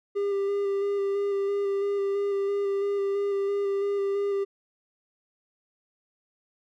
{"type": "tone with vibrato", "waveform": "triangle", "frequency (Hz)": 399.5, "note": "G4", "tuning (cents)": 33, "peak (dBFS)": -22, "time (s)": [0.15, 4.45], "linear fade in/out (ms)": 20, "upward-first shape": "square", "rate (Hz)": 3, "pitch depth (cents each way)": 15, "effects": []}